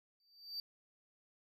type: tone with exponential growth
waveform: triangle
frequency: 4637 Hz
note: D8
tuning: 23 cents flat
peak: -36 dBFS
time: 0.2-0.6 s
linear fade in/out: 1 ms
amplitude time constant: 86 ms
effects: none